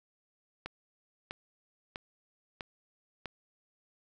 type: click train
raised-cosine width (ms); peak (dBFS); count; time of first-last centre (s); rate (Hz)
0.3; -22; 5; 0.66-3.257; 1.54
effects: none